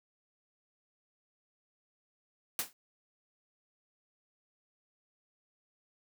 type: noise with exponential decay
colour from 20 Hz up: white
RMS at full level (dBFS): -29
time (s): 2.59-2.73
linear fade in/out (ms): 1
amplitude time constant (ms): 29
effects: high-pass 150 Hz 12 dB/octave